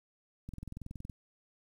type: click train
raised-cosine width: 5 ms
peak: -30 dBFS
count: 14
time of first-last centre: 0.49-1.097 s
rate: 21.4 Hz
effects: 10-bit